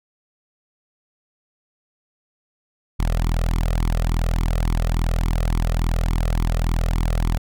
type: tone with flanger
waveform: sawtooth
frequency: 41.2 Hz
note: E1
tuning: in tune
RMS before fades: -20 dBFS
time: 2.99-7.38 s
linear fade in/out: 10 ms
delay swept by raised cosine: 0.88 to 1.61 ms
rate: 3.5 Hz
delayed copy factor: +0.9
effects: none